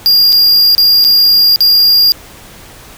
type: tone with dropouts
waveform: square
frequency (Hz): 4813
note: D8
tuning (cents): +42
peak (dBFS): -5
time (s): 0.06-2.12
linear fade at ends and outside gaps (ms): 0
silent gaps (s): 0.324-0.328 / 0.75-0.78 / 1.042-1.048 / 1.56-1.606
effects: pink hiss -35 dBFS RMS until 2.97 s